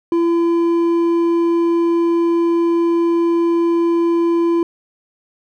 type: tone with hard clipping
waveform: sine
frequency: 338.1 Hz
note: E4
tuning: 44 cents sharp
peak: -14 dBFS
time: 0.12-4.63 s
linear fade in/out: 2 ms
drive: 5 dB
effects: none